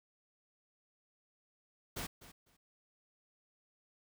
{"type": "noise with echo", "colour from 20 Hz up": "pink", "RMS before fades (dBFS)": -41, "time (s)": [1.96, 2.07], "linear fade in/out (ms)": 10, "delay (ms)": 250, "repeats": 2, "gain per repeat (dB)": -15, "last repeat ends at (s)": 2.57, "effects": []}